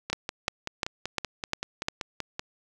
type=two click trains; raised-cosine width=0.2 ms; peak=-14 / -9 dBFS; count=13 / 6; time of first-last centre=0.1-2.394 / 0.13-1.884 s; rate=5.23 / 2.85 Hz; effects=none